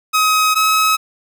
sawtooth tone pair in turn, 1267 / 1280.2 Hz, D#6 / D#6, +31 / +49 cents, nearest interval unison, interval 18 cents, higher second, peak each -8 dBFS, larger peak neither, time 0.13-0.55 / 0.55-0.97 s, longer neither, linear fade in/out 20 ms, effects none

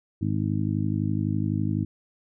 harmonic tone, 51.91 Hz, G#1, in tune, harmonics 2 / 3 / 4 / 5 / 6, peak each -27 / -29 / -30 / -31 / -32 dBFS, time 0.21-1.85 s, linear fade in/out 10 ms, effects none

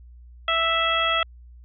harmonic tone, 659.3 Hz, E5, in tune, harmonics 1 / 2 / 3 / 4 / 5, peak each -28 / -23 / -28 / -28 / -25 dBFS, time 0.48-1.23 s, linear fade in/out 2 ms, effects added 60 Hz sine -43 dBFS peak until 1.64 s

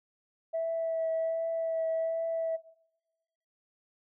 sine tone with vibrato, 654 Hz, E5, 14 cents flat, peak -27 dBFS, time 0.53-2.57 s, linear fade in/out 20 ms, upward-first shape triangle, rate 1.3 Hz, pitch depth 16 cents each way, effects noise-tail reverb RT60 1.0 s tail -21 dB re dry + tanh soft clip ceiling -24 dBFS

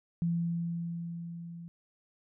sine tone with level ramp, 169.5 Hz, E3, 49 cents sharp, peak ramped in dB -26 to -42 dBFS, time 0.22-1.68 s, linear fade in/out 0 ms, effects none

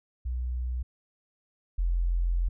sine tone pair in turn, 61.7 / 43.28 Hz, B1 / F1, -1 / -15 cents, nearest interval tritone, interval 614 cents, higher first, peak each -28 / -23 dBFS, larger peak second, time 0.25-0.83 / 1.78-2.49 s, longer second, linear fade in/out 10 ms, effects none

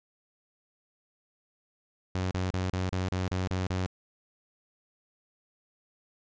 sawtooth tone bursts, 92.5 Hz, F#2, in tune, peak -24 dBFS, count 9, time 2.15-3.862 s, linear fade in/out 0 ms, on 160 ms, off 34 ms, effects resampled to 16000 Hz

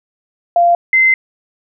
sine tone pair in turn, 692 / 2068 Hz, F5 / C7, -16 / -21 cents, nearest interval octave + perfect fifth, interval 1895 cents, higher second, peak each -7 dBFS, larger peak neither, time 0.56-0.75 / 0.93-1.14 s, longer second, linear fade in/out 2 ms, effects none

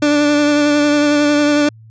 30% pulse tone with vibrato, 293.7 Hz, D4, in tune, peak -8 dBFS, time 0.02-1.69 s, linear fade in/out 5 ms, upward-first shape sine, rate 11 Hz, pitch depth 19 cents each way, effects added 111 Hz sine -38 dBFS peak until 1.9 s + resampled to 16000 Hz

